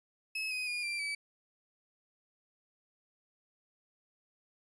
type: tone with pitch steps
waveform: 35% pulse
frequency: 2582 / 2507 / 2434 / 2364 / 2295 Hz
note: E7 / D#7 / D#7 / D7 / D7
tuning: -37 / +12 / -39 / +11 / -40 cents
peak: -32 dBFS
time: 0.35-1.15 s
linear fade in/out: 5 ms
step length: 160 ms
effects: resampled to 22050 Hz